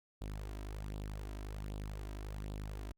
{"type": "tone with flanger", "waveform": "sawtooth", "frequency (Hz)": 51.3, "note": "G#1", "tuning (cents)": -21, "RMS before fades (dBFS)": -43, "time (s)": [0.21, 2.92], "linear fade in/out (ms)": 5, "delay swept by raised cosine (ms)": [0.24, 3.14], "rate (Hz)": 1.3, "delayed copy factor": 0.6, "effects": ["Opus 48 kbps"]}